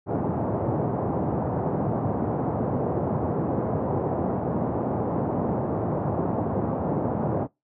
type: band-pass noise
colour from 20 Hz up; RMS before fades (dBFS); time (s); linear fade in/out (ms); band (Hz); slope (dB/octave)
pink; -26; 0.06-7.48; 50; 100 to 860; 24
effects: noise-tail reverb RT60 0.2 s tail -23 dB re dry